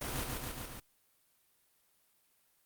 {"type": "noise with echo", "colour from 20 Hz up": "pink", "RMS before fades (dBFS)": -38, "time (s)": [0.01, 0.24], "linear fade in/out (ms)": 5, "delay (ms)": 140, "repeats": 4, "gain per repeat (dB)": -2, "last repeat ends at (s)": 0.8, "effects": ["white hiss -72 dBFS RMS until 2.65 s", "Opus 32 kbps"]}